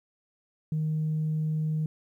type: tone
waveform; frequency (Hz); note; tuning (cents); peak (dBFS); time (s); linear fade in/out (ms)
sine; 155.56; D#3; 0; -24; 0.72-1.86; 2
effects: tanh soft clip ceiling -22 dBFS + 11-bit